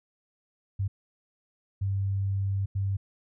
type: tone bursts at uneven times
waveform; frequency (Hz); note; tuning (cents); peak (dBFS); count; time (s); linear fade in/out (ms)
sine; 98; G2; 0; -25; 3; 0.79-0.88 / 1.81-2.66 / 2.75-2.97; 10
effects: none